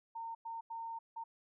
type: tone bursts at uneven times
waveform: sine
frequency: 914 Hz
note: A#5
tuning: 34 cents flat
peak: -40 dBFS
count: 4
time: 0.15-0.35 / 0.45-0.61 / 0.7-0.99 / 1.16-1.24 s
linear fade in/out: 10 ms
effects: none